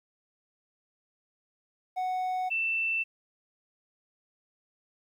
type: tone pair in turn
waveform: triangle / sine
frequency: 740 / 2669 Hz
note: F#5 / E7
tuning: 0 / +21 cents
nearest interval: octave + minor seventh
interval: 2221 cents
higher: second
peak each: -26 / -26 dBFS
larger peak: neither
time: 1.96-2.5 / 2.5-3.04 s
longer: neither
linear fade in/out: 20 ms
effects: 11-bit